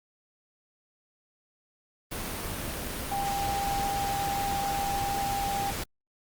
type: tone in noise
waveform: sine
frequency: 797 Hz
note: G5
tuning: 28 cents sharp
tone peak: -28 dBFS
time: 3.11-5.71 s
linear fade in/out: 10 ms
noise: pink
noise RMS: -34 dBFS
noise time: 2.11-5.84 s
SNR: +3 dB
effects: Opus 32 kbps